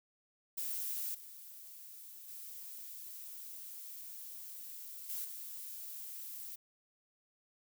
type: noise with level steps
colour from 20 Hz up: violet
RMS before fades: -39 / -52 / -48 / -40 / -46 dBFS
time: 0.57-6.56 s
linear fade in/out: 10 ms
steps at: 1.14 / 2.28 / 5.09 / 5.24 s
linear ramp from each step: 10 ms
effects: none